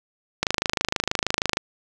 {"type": "click train", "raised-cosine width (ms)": 0.2, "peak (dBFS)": -3, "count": 31, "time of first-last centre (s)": [0.43, 1.571], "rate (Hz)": 26.3, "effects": []}